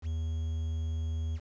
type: tone with quantisation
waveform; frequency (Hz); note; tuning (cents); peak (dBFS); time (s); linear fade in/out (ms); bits
triangle; 80.4; E2; -43; -28; 0.02-1.4; 50; 9
effects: resampled to 16000 Hz